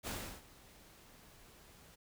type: noise with ADSR envelope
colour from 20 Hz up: pink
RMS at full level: -40 dBFS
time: 0.03-1.96 s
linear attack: 42 ms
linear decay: 340 ms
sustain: -20 dB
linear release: 16 ms
effects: none